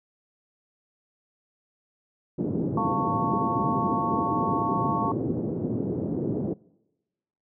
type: band-pass noise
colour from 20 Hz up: white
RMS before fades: -28 dBFS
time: 2.38-6.54 s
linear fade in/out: 10 ms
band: 110 to 380 Hz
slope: 24 dB/octave
type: chord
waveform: sine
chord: F augmented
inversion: none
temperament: equal with one note detuned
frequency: 698.5 / 896.4 / 1108.7 Hz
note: F5 / A5 / C#6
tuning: 0 / +32 / 0 cents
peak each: -33 / -29 / -27 dBFS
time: 2.77-5.12 s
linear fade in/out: 5 ms
effects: noise-tail reverb RT60 1.0 s tail -24 dB re dry